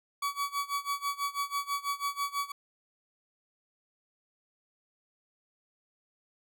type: tone with tremolo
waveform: 40% pulse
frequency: 1136 Hz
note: C#6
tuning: 42 cents sharp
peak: -27 dBFS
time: 0.22-2.52 s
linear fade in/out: 5 ms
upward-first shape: sine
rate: 6.1 Hz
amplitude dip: 90%
effects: none